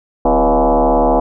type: tone with frequency modulation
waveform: sine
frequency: 110 Hz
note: A2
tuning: in tune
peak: -9 dBFS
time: 0.25-1.2 s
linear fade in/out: 5 ms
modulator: 148 Hz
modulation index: 5.5
effects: none